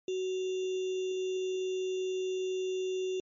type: tone with sample-and-hold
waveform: sine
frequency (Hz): 373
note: F#4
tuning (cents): +14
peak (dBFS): -30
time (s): 0.08-3.2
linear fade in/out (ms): 2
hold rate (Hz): 3150
effects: MP3 32 kbps